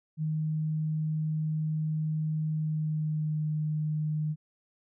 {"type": "tone with pitch glide", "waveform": "sine", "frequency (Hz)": [155.56, 153.33], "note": ["D#3", "D#3"], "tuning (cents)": [0, -25], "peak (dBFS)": -27, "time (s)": [0.17, 4.36], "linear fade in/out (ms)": 50, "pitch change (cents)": -25, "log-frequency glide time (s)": [2.51, 3.45], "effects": []}